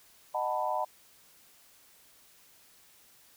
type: chord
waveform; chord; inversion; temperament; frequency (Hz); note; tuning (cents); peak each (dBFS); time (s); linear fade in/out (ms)
sine; B dominant seventh; first; just; 617.4 / 740.8 / 889 / 987.8; D#5 / F#5 / A5 / B5; -14 / +2 / +18 / 0; -34; 0.34-0.85; 10
effects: white hiss -60 dBFS RMS until 3.36 s